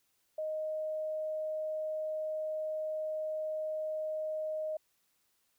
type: tone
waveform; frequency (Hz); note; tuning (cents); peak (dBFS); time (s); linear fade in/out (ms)
sine; 622.3; D#5; 0; -33; 0.38-4.77; 5
effects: white hiss -75 dBFS RMS until 5.58 s